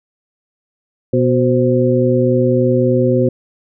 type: harmonic tone with a mistuned harmonic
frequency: 123.47 Hz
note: B2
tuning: in tune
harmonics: 1 / 2 / 3 / 4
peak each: -16 / -16 / -16 / -16 dBFS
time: 1.13-3.29 s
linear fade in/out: 5 ms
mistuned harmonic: 4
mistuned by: +88 cents
effects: none